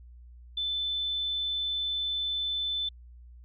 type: tone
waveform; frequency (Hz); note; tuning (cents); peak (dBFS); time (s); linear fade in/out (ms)
sine; 3520; A7; 0; -28; 0.57-2.89; 5
effects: added 60 Hz sine -47 dBFS peak until 3.44 s